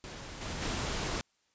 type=noise with level steps; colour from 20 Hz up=pink; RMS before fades=-44 / -38 / -34 dBFS; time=0.04-1.21 s; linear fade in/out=0 ms; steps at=0.41 / 0.61 s; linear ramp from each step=10 ms; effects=white hiss -73 dBFS RMS until 1.54 s + resampled to 16000 Hz